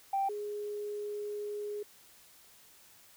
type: tone pair in turn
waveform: sine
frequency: 784 / 415.3 Hz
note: G5 / G#4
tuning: 0 / 0 cents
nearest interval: major seventh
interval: 1100 cents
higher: first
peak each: -27 / -35 dBFS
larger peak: first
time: 0.13-0.29 / 0.29-1.83 s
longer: second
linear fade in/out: 5 ms
effects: tanh soft clip ceiling -23 dBFS + white hiss -59 dBFS RMS until 3.16 s